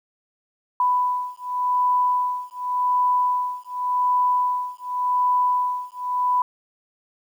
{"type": "beating tone pair", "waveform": "sine", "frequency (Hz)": [993, 993.88], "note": ["B5", "B5"], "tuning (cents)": [9, 11], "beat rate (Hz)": 0.88, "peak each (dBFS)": -22, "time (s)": [0.8, 6.42], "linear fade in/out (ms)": 2, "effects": ["9-bit"]}